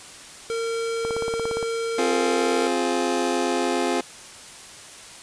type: tone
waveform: square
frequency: 458.2 Hz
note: A#4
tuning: 30 cents flat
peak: -25 dBFS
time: 0.5-2.67 s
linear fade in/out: 0 ms
type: click train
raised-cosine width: 1 ms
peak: -16 dBFS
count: 11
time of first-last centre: 1.05-1.628 s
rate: 17.3 Hz
type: chord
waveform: 25% pulse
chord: F minor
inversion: second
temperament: just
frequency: 261.9 / 349.2 / 419.1 Hz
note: C4 / F4 / Ab4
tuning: +2 / 0 / +16 cents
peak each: -22 / -21 / -23 dBFS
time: 1.98-4.01 s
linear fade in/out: 5 ms
effects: white hiss -42 dBFS RMS until 5.22 s + resampled to 22050 Hz